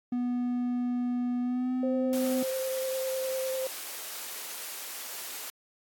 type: tone with pitch glide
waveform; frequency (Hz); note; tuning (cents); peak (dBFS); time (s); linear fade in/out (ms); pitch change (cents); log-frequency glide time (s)
triangle; 245.4 to 254.2; B3 to C4; -11 to -50; -25; 0.12-2.43; 5; +61; 1.41-1.73
type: tone with vibrato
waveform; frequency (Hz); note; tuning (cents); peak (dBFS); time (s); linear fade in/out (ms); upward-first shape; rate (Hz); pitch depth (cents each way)
sine; 523.3; C5; 0; -29; 1.83-3.67; 2; sine; 10; 12
type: high-pass noise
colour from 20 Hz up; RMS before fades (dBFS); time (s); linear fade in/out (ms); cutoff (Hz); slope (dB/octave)
white; -39; 2.13-5.5; 0; 390; 12
effects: AAC 64 kbps